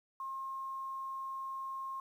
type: tone with quantisation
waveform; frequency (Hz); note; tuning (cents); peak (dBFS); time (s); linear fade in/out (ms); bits
sine; 1070; C6; +38; -38; 0.2-2; 2; 11
effects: none